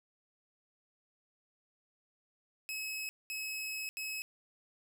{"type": "tone bursts at uneven times", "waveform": "sawtooth", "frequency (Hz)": 2569, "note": "E7", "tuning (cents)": -45, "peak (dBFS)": -34, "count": 3, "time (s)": [[2.69, 3.09], [3.3, 3.89], [3.97, 4.22]], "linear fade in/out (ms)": 0, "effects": []}